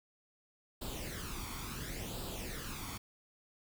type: noise with flanger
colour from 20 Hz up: pink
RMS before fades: -42 dBFS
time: 0.81-2.98 s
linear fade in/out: 10 ms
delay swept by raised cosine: 0.24 to 0.9 ms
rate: 0.71 Hz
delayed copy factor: +0.65
effects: none